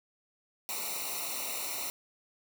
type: noise with comb filter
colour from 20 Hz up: white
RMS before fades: -36 dBFS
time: 0.69-1.9 s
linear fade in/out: 0 ms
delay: 0.61 ms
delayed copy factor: -1
effects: none